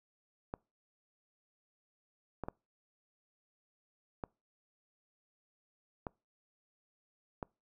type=clicks; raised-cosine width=1 ms; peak=-24 dBFS; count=6; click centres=0.539 / 2.437 / 2.485 / 4.238 / 6.068 / 7.428 s; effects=noise-tail reverb RT60 0.3 s tail -26 dB re dry